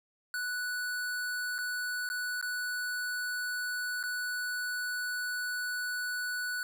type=tone with dropouts; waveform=square; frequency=1480 Hz; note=F#6; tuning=in tune; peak=-33 dBFS; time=0.34-6.63 s; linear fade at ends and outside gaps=1 ms; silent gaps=1.582-1.587 / 2.09-2.1 / 2.413-2.426 / 4.029-4.037 s; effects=none